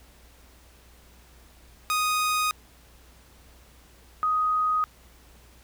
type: tone pair in turn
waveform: sawtooth / sine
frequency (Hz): 1244.5 / 1250.4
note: D#6 / D#6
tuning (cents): 0 / +8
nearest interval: unison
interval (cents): 8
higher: second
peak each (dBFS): -19 / -21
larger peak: first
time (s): 1.9-2.51 / 4.23-4.84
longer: neither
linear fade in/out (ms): 0
effects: added 60 Hz sine -54 dBFS peak until 5.63 s + pink hiss -56 dBFS RMS until 5.63 s